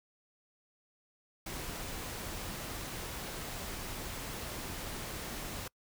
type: noise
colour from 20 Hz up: pink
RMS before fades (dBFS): -41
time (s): 1.46-5.68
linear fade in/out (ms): 5
effects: noise-tail reverb RT60 0.1 s tail -26 dB re dry